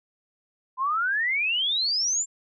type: exponential sweep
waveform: sine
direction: up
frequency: 1005 to 7459 Hz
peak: -22 dBFS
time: 0.77-2.26 s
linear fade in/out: 50 ms
effects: none